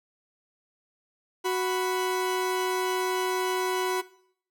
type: tone pair together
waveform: 40% pulse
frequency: 370 / 987.8 Hz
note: F#4 / B5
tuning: 0 / 0 cents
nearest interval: octave + perfect fourth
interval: 1700 cents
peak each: -25 / -30 dBFS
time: 1.44-4.02 s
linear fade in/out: 20 ms
effects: noise-tail reverb RT60 0.6 s tail -18 dB re dry